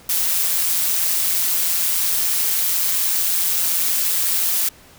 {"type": "noise with amplitude modulation", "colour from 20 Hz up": "blue", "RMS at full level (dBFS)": -17, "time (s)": [0.09, 4.69], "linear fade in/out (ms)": 5, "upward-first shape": "sine", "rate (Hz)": 174, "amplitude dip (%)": 50, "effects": ["pink hiss -47 dBFS RMS until 4.98 s"]}